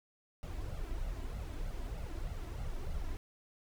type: noise with flanger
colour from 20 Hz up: brown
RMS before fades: -39 dBFS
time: 0.43-3.17 s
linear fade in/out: 0 ms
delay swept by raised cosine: 1.4 to 3.1 ms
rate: 3.2 Hz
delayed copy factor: +0.7
effects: none